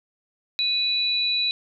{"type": "tone pair together", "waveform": "sine", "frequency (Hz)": [2489, 3944], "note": ["D#7", "B7"], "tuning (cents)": [0, -3], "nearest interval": "minor sixth", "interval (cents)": 797, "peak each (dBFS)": [-28, -21], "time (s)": [0.59, 1.51], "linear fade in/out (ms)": 0, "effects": []}